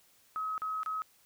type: tone with dropouts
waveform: sine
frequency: 1276 Hz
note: D#6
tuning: 43 cents sharp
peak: -32 dBFS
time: 0.36-1.02 s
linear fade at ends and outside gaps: 0 ms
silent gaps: 0.579-0.619 / 0.832-0.861 s
effects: white hiss -65 dBFS RMS until 1.25 s